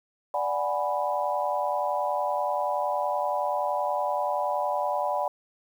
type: chord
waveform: sine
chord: G# half-diminished seventh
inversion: second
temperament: equal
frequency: 587.3 / 740 / 830.6 / 987.8 Hz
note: D5 / F#5 / G#5 / B5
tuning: 0 / 0 / 0 / 0 cents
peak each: -29 / -30 / -31 / -30 dBFS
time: 0.34-5.28 s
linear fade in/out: 2 ms
effects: 9-bit